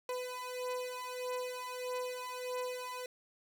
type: beating tone pair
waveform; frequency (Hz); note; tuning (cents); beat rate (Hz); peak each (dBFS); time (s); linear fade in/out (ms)
30% pulse; 500 / 501.6; B4 / B4; +21 / +27; 1.6; -38 / -38; 0.09-3.06; 2
effects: none